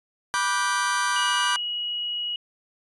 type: chord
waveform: 40% pulse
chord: G major seventh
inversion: first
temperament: just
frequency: 980 / 1176 / 1470 / 1568 Hz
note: B5 / D6 / F#6 / G6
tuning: -14 / +2 / -12 / 0 cents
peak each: -26 / -26 / -31 / -26 dBFS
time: 0.34-1.56 s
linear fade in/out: 0 ms
type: tone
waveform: sine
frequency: 2907 Hz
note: F#7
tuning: 31 cents flat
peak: -26 dBFS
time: 1.16-2.36 s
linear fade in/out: 2 ms
effects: resampled to 24000 Hz